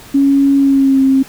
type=tone with pitch glide; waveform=sine; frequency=277.2 to 267.4 Hz; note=C#4 to C4; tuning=0 to +38 cents; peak=-7 dBFS; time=0.14-1.23 s; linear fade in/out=10 ms; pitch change=-62 cents; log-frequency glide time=0.57-1.02 s; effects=pink hiss -37 dBFS RMS until 1.28 s